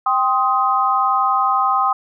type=chord; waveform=sine; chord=C minor; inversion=second; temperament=just; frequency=784.9 / 1046.5 / 1255.8 Hz; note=G5 / C6 / Eb6; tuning=+2 / 0 / +16 cents; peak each=-19 / -19 / -17 dBFS; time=0.06-1.93 s; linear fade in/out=5 ms; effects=none